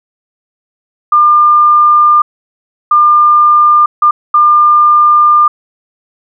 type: tone bursts at uneven times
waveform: sine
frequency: 1200 Hz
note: D6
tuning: 37 cents sharp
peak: -3 dBFS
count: 4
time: 1.12-2.22 / 2.91-3.86 / 4.02-4.11 / 4.34-5.48 s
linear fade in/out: 5 ms
effects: none